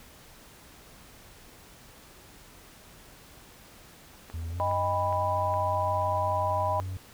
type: click train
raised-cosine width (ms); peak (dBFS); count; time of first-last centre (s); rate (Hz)
0.5; -29; 4; 4.3-5.54; 2.42
type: tone with pitch glide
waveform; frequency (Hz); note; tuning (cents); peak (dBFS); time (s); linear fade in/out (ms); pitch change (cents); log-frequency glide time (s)
triangle; 82.41 to 93.58; E2 to F#2; 0 to +20; -30; 4.34-6.97; 0; +220; 4.48-4.65
type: chord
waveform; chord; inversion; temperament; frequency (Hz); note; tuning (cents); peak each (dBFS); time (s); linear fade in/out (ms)
sine; Eb augmented; none; equal with one note detuned; 622.3 / 801.4 / 987.8; Eb5 / G5 / B5; 0 / +38 / 0; -30 / -32 / -28; 4.6-6.8; 0
effects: pink hiss -52 dBFS RMS until 7.13 s